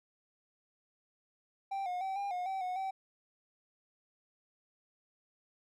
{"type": "tone with pitch steps", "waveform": "triangle", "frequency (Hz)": [783, 720, 769, 802, 720, 769, 731, 769], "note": ["G5", "F#5", "G5", "G5", "F#5", "G5", "F#5", "G5"], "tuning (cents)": [-2, -47, -33, 39, -47, -33, -21, -33], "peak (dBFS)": -32, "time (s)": [1.71, 2.91], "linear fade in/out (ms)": 10, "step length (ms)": 150, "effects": []}